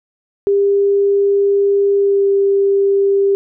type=tone with pitch glide; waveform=sine; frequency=400 to 396.1 Hz; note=G4 to G4; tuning=+35 to +18 cents; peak=-10 dBFS; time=0.47-3.35 s; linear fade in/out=0 ms; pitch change=-17 cents; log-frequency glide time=1.97-2.28 s; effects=none